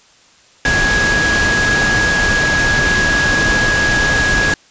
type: tone in noise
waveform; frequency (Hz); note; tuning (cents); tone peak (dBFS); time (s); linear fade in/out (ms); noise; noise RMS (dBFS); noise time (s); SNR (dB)
sine; 1661.2; G#6; 0; -13; 0.65-4.54; 2; pink; -17; 0.65-4.54; +1
effects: white hiss -48 dBFS RMS until 4.7 s + resampled to 16000 Hz